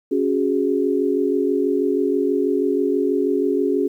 sine chord, C# suspended fourth, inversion none, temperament just, 277.2 / 369.6 / 415.8 Hz, C#4 / F#4 / G#4, 0 / -2 / +2 cents, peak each -21 dBFS, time 0.11-3.88 s, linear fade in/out 10 ms, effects 9-bit

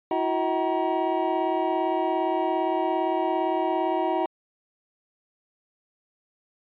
triangle tone cluster, 328 / 365.5 / 640 / 760 / 946 Hz, E4 / F#4 / D#5 / F#5 / A#5, -9 / -21 / +49 / +46 / +25 cents, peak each -27 dBFS, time 0.11-4.26 s, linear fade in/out 2 ms, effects resampled to 8000 Hz

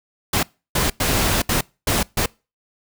pink noise bursts at uneven times, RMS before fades -19 dBFS, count 6, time 0.33-0.43 / 0.75-0.9 / 1-1.42 / 1.49-1.61 / 1.87-2.03 / 2.17-2.26 s, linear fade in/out 5 ms, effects noise-tail reverb RT60 0.3 s tail -25 dB re dry

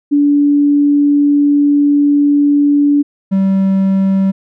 sine / triangle tone pair in turn, 288.6 / 192.96 Hz, D4 / G3, -30 / -27 cents, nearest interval perfect fifth, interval 697 cents, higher first, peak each -7 dBFS, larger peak neither, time 0.11-3.03 / 3.31-4.32 s, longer first, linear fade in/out 20 ms, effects none

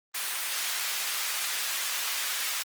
pink high-pass noise, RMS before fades -31 dBFS, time 0.14-2.63 s, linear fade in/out 10 ms, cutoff 1600 Hz, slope 12 dB/octave, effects Opus 24 kbps

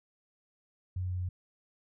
sine tone with pitch steps, 91.5 / 90.87 / 90.24 Hz, F#2 / F#2 / F#2, -19 / -31 / -43 cents, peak -31 dBFS, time 0.96-1.29 s, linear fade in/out 5 ms, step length 110 ms, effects none

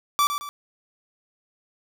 45% pulse tone with echo, 1161 Hz, D6, 20 cents flat, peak -17 dBFS, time 0.19-0.27 s, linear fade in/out 0 ms, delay 110 ms, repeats 2, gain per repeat -8 dB, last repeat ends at 0.49 s, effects none

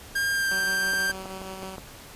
45% pulse tone with pitch glide, 1607 to 1578.5 Hz, G6 to G6, +43 to +12 cents, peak -23 dBFS, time 0.15-1.12 s, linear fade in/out 10 ms, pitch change -31 cents, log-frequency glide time 0.29-0.5 s
10% pulse tone with tremolo, 189.8 Hz, F#3, 44 cents sharp, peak -27 dBFS, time 0.51-1.76 s, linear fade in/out 2 ms, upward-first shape square, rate 6.3 Hz, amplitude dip 25%
clicks, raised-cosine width 1 ms, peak -23 dBFS, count 6, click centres 0.935 / 1.097 / 1.257 / 1.417 / 1.632 / 1.782 s
effects pink hiss -45 dBFS RMS until 2.15 s + resampled to 32000 Hz

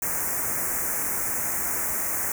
white band-stop noise, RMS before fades -27 dBFS, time 0.02-2.32 s, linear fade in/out 2 ms, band 2200 to 6200 Hz, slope 48 dB/octave, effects none

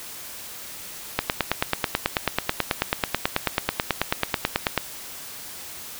click train, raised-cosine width 0.3 ms, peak -3 dBFS, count 34, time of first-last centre 1.19-4.777 s, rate 9.2 Hz, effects white hiss -38 dBFS RMS until 5.99 s

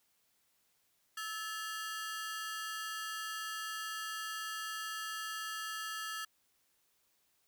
sawtooth ring-modulated tone, 1518 Hz, F#6, 44 cents sharp, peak -32 dBFS, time 1.17-6.25 s, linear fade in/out 5 ms, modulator 209 Hz, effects white hiss -75 dBFS RMS until 7.47 s

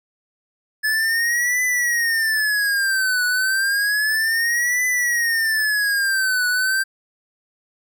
square tone with vibrato, 1719 Hz, A6, 41 cents flat, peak -18 dBFS, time 0.83-6.84 s, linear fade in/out 20 ms, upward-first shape triangle, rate 0.31 Hz, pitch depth 270 cents each way, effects none

